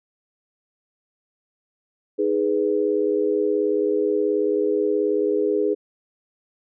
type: chord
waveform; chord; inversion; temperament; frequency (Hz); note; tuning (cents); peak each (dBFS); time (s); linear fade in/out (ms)
sine; G# minor; second; equal; 311.1 / 415.3 / 493.9; D#4 / G#4 / B4; 0 / 0 / 0; -25 / -20 / -25; 2.18-5.75; 20
effects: none

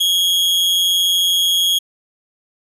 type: tone with amplitude modulation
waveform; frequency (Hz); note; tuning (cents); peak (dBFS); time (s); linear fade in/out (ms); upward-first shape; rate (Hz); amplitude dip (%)
40% pulse; 3289; G#7; -18; -10; 0-1.79; 10; sine; 179; 55
effects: resampled to 32000 Hz

